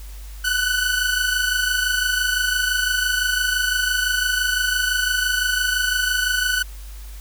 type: tone pair together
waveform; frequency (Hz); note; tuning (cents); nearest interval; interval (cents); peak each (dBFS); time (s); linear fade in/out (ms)
sawtooth; 1480 / 1505.9; F#6 / F#6; 0 / +30; unison; 30; -18; 0.44-6.63; 10
effects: added 50 Hz sine -33 dBFS peak until 7.2 s + white hiss -46 dBFS RMS until 7.2 s